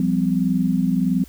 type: chord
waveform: sine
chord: F suspended second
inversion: none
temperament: equal with one note detuned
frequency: 174.61 / 196 / 255.1 Hz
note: F3 / G3 / C4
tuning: 0 / 0 / -44 cents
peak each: -21 dBFS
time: 0-1.24 s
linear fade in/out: 2 ms
effects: added 60 Hz sine -43 dBFS peak until 1.28 s + white hiss -50 dBFS RMS until 1.28 s